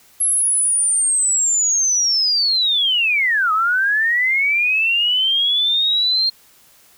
sine linear two-way sweep, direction down then up, 11170 to 1244.5 to 4227 Hz, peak -14 dBFS, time 0.2-6.3 s, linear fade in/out 10 ms, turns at 3.52 s, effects white hiss -51 dBFS RMS until 6.97 s

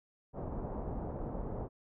pink low-pass noise, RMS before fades -39 dBFS, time 0.33-1.69 s, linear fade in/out 50 ms, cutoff 870 Hz, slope 24 dB/octave, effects none

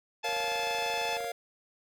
harmonic tone, 867 Hz, A5, 26 cents flat, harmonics 1 / 2 / 3 / 4 / 5 / 6 / 7 / 8, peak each -35 / -42 / -36 / -39 / -46 / -44 / -50 / -52 dBFS, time 0.23-1.18 s, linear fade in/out 20 ms
square chord, Bb minor, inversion none, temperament equal, 466.2 / 554.4 / 698.5 Hz, Bb4 / Db5 / F5, 0 / 0 / 0 cents, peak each -39 / -41 / -36 dBFS, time 0.24-1.32 s, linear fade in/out 5 ms
click train, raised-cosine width 0.5 ms, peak -30 dBFS, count 26, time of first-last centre 0.29-1.244 s, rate 26.2 Hz
effects none

